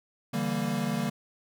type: chord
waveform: square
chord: E half-diminished seventh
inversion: third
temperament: equal with one note detuned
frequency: 145.06 / 164.81 / 196 / 233.1 Hz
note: D3 / E3 / G3 / Bb3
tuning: -21 / 0 / 0 / 0 cents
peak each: -35 / -36 / -33 / -32 dBFS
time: 0.33-1.1 s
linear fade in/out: 10 ms
effects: none